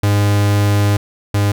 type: tone pair in turn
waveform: 45% pulse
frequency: 102.3 / 101.93 Hz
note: G#2 / G#2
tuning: -26 / -32 cents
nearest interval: unison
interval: 6 cents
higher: first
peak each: -11 / -12 dBFS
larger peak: first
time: 0.03-0.97 / 1.34-1.52 s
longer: first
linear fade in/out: 5 ms
effects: none